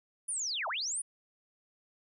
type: linear two-way sweep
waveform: sine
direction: down then up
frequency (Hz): 10000 to 588 to 10000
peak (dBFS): -32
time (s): 0.28-1.02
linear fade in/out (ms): 10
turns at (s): 0.68
effects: none